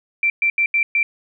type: tone bursts at uneven times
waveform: sine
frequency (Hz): 2349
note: D7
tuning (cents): 0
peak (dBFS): -14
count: 5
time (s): 0.23-0.3 / 0.42-0.5 / 0.58-0.66 / 0.74-0.83 / 0.95-1.03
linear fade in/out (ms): 2
effects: none